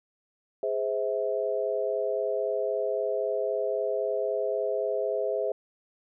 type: chord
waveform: sine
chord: Ab augmented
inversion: none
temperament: just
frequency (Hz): 415.3 / 519.1 / 648.9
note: Ab4 / C5 / E5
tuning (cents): 0 / -14 / -27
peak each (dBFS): -30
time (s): 0.63-5.52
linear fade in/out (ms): 2
effects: none